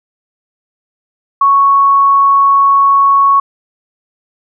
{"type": "tone", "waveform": "sine", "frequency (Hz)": 1108.7, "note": "C#6", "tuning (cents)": 0, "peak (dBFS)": -5, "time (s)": [1.41, 3.4], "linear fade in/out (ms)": 5, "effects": []}